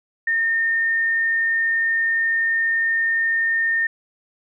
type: tone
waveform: sine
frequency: 1823 Hz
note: A#6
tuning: 39 cents flat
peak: -17 dBFS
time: 0.27-3.87 s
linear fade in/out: 5 ms
effects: none